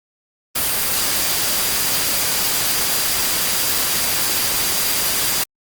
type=tone in noise; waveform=sine; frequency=4769 Hz; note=D8; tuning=26 cents sharp; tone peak=-29 dBFS; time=0.55-5.44 s; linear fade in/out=10 ms; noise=white; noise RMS=-19 dBFS; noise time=0.55-5.44 s; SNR=-13 dB; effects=Opus 32 kbps